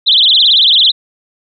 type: tone with vibrato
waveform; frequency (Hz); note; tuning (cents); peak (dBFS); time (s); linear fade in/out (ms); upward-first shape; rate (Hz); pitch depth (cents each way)
sine; 3520; A7; 0; -5; 0.06-0.92; 20; triangle; 18; 290
effects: none